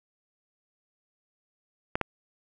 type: clicks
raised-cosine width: 0.5 ms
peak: -11 dBFS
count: 2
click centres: 1.955 / 2.013 s
effects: none